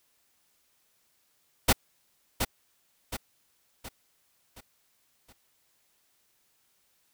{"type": "noise with echo", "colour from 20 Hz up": "pink", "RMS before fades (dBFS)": -20, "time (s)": [1.68, 1.73], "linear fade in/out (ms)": 10, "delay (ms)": 720, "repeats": 5, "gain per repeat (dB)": -7, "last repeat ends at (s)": 5.33, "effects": ["white hiss -70 dBFS RMS until 7.13 s"]}